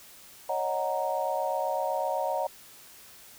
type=chord; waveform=sine; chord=D# minor seventh; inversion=third; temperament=equal; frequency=554.4 / 622.3 / 740 / 932.3 Hz; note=C#5 / D#5 / F#5 / A#5; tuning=0 / 0 / 0 / 0 cents; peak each=-32 dBFS; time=0.49-2.47 s; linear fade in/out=5 ms; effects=white hiss -51 dBFS RMS until 3.38 s